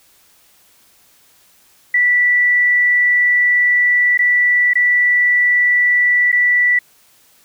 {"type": "tone with dropouts", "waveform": "sine", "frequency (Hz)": 1963, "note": "B6", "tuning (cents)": -11, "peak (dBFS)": -10, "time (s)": [1.94, 6.79], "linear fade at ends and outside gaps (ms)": 5, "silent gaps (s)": [[4.176, 4.19], [4.735, 4.754], [6.318, 6.326]], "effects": ["white hiss -52 dBFS RMS until 7.44 s"]}